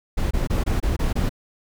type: noise bursts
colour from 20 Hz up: brown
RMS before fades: -21 dBFS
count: 7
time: 0.17-1.294 s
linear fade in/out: 10 ms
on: 140 ms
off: 24 ms
effects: none